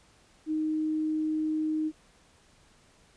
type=tone; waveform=sine; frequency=311.1 Hz; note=D#4; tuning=in tune; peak=-26 dBFS; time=0.46-1.92 s; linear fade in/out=50 ms; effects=pink hiss -61 dBFS RMS until 3.16 s + resampled to 22050 Hz